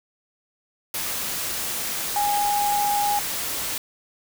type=tone in noise; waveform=sine; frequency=821 Hz; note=G#5; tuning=20 cents flat; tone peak=-20 dBFS; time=2.16-3.19 s; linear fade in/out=2 ms; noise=white; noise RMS=-28 dBFS; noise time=0.94-3.78 s; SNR=+5 dB; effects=none